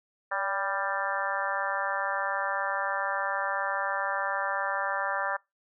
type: harmonic tone with a mistuned harmonic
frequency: 197 Hz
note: G3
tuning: 9 cents sharp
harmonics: 3 / 4 / 5 / 6 / 7 / 8 / 9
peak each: -35 / -35 / -35 / -35 / -35 / -35 / -35 dBFS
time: 0.31-5.37 s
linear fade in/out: 10 ms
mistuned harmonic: 3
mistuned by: -36 cents
effects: noise-tail reverb RT60 0.2 s tail -23 dB re dry